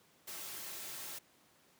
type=noise with comb filter; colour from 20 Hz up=white; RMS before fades=-45 dBFS; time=0.27-1.19 s; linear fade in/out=10 ms; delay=4.1 ms; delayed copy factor=-0.5; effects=pink hiss -67 dBFS RMS until 1.79 s + high-pass 150 Hz 12 dB/octave